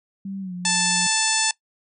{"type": "tone with pitch glide", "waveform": "sine", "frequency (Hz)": [194.8, 178.63], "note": ["G3", "F3"], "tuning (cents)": [-11, 39], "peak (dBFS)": -28, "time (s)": [0.25, 1.07], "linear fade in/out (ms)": 5, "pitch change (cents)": -150, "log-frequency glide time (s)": [0.4, 0.54]}
{"type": "harmonic tone", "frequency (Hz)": 881, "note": "A5", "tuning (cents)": 2, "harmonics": [1, 2, 3, 4, 5, 6, 7, 8, 9, 10], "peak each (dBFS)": [-28, -28, -28, -28, -28, -28, -28, -28, -28, -28], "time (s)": [0.65, 1.51], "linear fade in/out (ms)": 2}
{"effects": ["noise-tail reverb RT60 0.1 s tail -20 dB re dry"]}